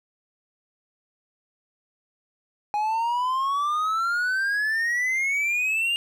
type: exponential sweep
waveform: triangle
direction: up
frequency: 827 to 2838 Hz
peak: -20 dBFS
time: 2.74-5.96 s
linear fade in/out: 0 ms
effects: none